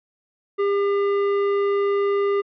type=tone with hard clipping; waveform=sine; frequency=401.5 Hz; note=G4; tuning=41 cents sharp; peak=-20 dBFS; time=0.58-2.42 s; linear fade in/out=20 ms; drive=15 dB; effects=low-pass 2000 Hz 12 dB/octave